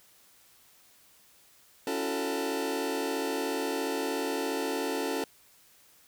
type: chord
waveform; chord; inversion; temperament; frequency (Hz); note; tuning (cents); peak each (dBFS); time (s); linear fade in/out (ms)
sawtooth; F# minor seventh; second; just; 277.5 / 333 / 370 / 444; C#4 / E4 / F#4 / A4; +2 / +18 / 0 / +16; -30 / -33 / -32 / -29; 1.87-5.24; 2
effects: white hiss -60 dBFS RMS until 6.07 s